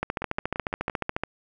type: two click trains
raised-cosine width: 0.5 ms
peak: -16 / -11 dBFS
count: 5 / 18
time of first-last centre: 0.22-0.898 / 0.03-1.236 s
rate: 5.9 / 14.1 Hz
effects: none